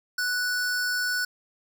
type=tone pair together; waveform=square; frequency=1480 / 5338 Hz; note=F#6 / E8; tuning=0 / +21 cents; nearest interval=octave + minor seventh; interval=2221 cents; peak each=-26 / -33 dBFS; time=0.18-1.25 s; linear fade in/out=5 ms; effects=none